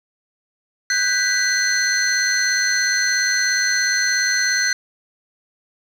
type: tone cluster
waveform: sine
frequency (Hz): 1502 / 1599 / 1974 / 4209 / 6110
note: F#6 / G6 / B6 / C8 / G8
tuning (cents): +26 / +34 / -1 / +9 / -45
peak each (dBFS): -22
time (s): 0.9-4.73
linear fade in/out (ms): 2
effects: tanh soft clip ceiling -9 dBFS + 7-bit